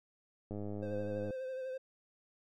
click train, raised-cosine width 2 ms, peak -29 dBFS, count 83, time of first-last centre 0.51-1.306 s, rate 103 Hz
triangle tone with vibrato, 520 Hz, C5, 11 cents flat, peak -36 dBFS, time 0.82-1.78 s, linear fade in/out 10 ms, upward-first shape sine, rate 12 Hz, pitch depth 29 cents each way
effects none

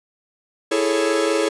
45% pulse chord, A major seventh, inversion second, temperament equal, 329.6 / 415.3 / 440 / 554.4 Hz, E4 / G#4 / A4 / C#5, 0 / 0 / 0 / 0 cents, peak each -23 dBFS, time 0.71-1.49 s, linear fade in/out 10 ms, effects resampled to 24000 Hz

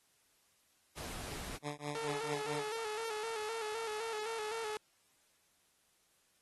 pink noise, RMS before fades -45 dBFS, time 0.96-1.58 s, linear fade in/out 20 ms
10% pulse tone with tremolo, 146.83 Hz, D3, in tune, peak -28 dBFS, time 1.62-2.7 s, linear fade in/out 50 ms, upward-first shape triangle, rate 4.6 Hz, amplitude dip 100%
sawtooth tone with vibrato, 440 Hz, A4, in tune, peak -34 dBFS, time 1.95-4.77 s, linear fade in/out 0 ms, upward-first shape square, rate 3.9 Hz, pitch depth 54 cents each way
effects white hiss -72 dBFS RMS until 6.41 s + AAC 32 kbps

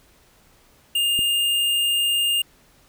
square tone, 2819 Hz, F7, 16 cents sharp, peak -19 dBFS, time 0.95-2.42 s, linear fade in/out 5 ms
click, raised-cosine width 3 ms, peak -19 dBFS, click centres 1.191 s
effects pink hiss -56 dBFS RMS until 2.88 s

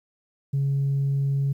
sine tone, 138.59 Hz, C#3, in tune, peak -19 dBFS, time 0.53-1.53 s, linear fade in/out 10 ms, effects tanh soft clip ceiling -18 dBFS + 10-bit

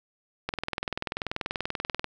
click train, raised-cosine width 0.3 ms, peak -13 dBFS, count 33, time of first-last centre 0.49-2.043 s, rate 20.6 Hz, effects none

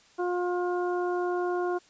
harmonic tone, 356.1 Hz, F4, 34 cents sharp, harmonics 1 / 2 / 3 / 4, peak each -27 / -33 / -37 / -39 dBFS, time 0.18-1.79 s, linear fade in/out 20 ms, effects white hiss -59 dBFS RMS until 1.89 s + resampled to 16000 Hz

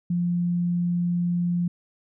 sine tone, 174.61 Hz, F3, in tune, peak -21 dBFS, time 0.1-1.68 s, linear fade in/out 5 ms, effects none

